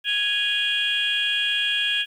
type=tone cluster; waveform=sine; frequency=1662 / 2471 / 2794 / 3084 / 3311 Hz; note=G#6 / D#7 / F7 / G7 / G#7; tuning=+1 / -13 / 0 / -29 / -6 cents; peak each=-26 / -27 / -28 / -30 / -23 dBFS; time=0.04-2.06 s; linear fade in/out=50 ms; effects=tanh soft clip ceiling -13 dBFS + 9-bit